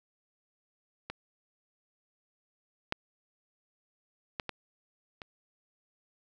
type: clicks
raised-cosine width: 0.3 ms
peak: -21 / -13 / -17 / -19 / -26 dBFS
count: 5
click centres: 1.1 / 2.924 / 4.398 / 4.493 / 5.218 s
effects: none